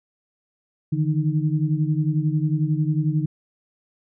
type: tone cluster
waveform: sine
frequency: 148.6 / 159.7 / 309.7 Hz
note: D3 / D#3 / D#4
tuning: +21 / +45 / -8 cents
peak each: -21 / -23 / -28 dBFS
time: 0.92-3.26 s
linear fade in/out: 10 ms
effects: none